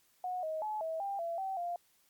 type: tone with pitch steps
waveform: sine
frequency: 730 / 631 / 855 / 646 / 794 / 675 / 769 / 697 Hz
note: F#5 / D#5 / A5 / E5 / G5 / E5 / G5 / F5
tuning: -24 / +24 / -50 / -35 / +22 / +41 / -33 / -4 cents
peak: -34 dBFS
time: 0.24-1.76 s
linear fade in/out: 2 ms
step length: 190 ms
effects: white hiss -70 dBFS RMS until 2.09 s + Opus 48 kbps